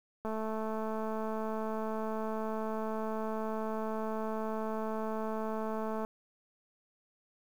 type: click train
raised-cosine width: 1 ms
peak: -24 dBFS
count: 1271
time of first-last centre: 0.25-6.049 s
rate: 219 Hz
effects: 9-bit